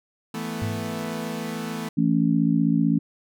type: chord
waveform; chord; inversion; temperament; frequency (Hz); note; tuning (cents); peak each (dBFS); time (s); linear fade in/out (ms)
sawtooth; E suspended fourth; none; equal; 164.81 / 220 / 246.9; E3 / A3 / B3; 0 / 0 / 0; -30 / -27 / -30; 0.34-1.89; 5
type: tone with exponential decay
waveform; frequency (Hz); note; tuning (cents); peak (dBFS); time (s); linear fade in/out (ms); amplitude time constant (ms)
sine; 103.83; G#2; 0; -23; 0.62-1.31; 0; 150
type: harmonic tone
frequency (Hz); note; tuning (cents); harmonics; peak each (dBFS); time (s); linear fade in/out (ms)
55.7; A1; +22; 3 / 4 / 5; -22 / -22 / -22; 1.97-2.99; 10
effects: none